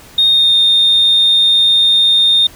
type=tone with pitch glide; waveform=sine; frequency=3696 to 3654 Hz; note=A#7 to A#7; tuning=-16 to -35 cents; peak=-6 dBFS; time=0.18-2.47 s; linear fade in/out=5 ms; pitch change=-19 cents; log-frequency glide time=0.28-0.53 s; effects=tanh soft clip ceiling -3 dBFS + pink hiss -39 dBFS RMS until 2.55 s